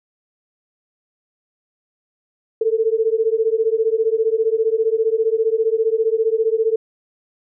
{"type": "beating tone pair", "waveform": "sine", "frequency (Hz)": [438.8, 453.8], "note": ["A4", "A#4"], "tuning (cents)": [-5, -47], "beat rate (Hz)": 15, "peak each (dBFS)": -18, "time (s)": [2.61, 6.76], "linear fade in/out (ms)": 5, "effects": []}